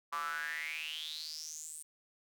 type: tone with high-pass filter sweep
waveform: square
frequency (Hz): 77.78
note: D#2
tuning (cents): 0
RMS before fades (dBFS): -41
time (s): 0.12-1.83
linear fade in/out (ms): 10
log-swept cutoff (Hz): 1100 to 9100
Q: 8.9
effects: none